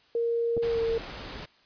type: tone with pitch glide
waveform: sine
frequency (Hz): 466.2 to 456.9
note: A#4 to A#4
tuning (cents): 0 to -35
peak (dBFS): -24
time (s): 0.15-0.98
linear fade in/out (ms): 2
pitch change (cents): -35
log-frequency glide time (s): 0.68-0.81
type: clicks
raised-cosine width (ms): 2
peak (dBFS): -22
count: 2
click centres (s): 0.568 / 0.577
type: noise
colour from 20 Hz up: pink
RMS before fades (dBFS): -39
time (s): 0.62-1.46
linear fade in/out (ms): 10
effects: white hiss -61 dBFS RMS until 1.65 s + resampled to 11025 Hz